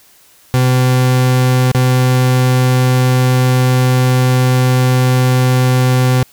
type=tone with dropouts; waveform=40% pulse; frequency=127.4 Hz; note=C3; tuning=46 cents flat; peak=-8 dBFS; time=0.54-6.23 s; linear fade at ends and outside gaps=0 ms; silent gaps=1.716-1.748 s; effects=white hiss -47 dBFS RMS until 6.32 s